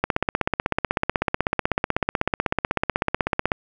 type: click train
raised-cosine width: 0.5 ms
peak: -4 dBFS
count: 57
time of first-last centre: 0.04-3.518 s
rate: 16.1 Hz
effects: none